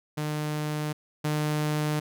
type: tone pair in turn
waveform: sawtooth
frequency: 151.2 / 151.2 Hz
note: D#3 / D#3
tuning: -49 / -49 cents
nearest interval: unison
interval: 0 cents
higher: neither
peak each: -24 / -21 dBFS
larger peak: second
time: 0.17-0.93 / 1.24-2 s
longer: neither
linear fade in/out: 10 ms
effects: none